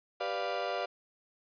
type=chord; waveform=35% pulse; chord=G dominant seventh; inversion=none; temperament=equal; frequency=392 / 493.9 / 587.3 / 698.5 Hz; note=G4 / B4 / D5 / F5; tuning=0 / 0 / 0 / 0 cents; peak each=-39 / -37 / -35 / -34 dBFS; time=0.2-0.86 s; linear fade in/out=10 ms; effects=resampled to 11025 Hz + 11-bit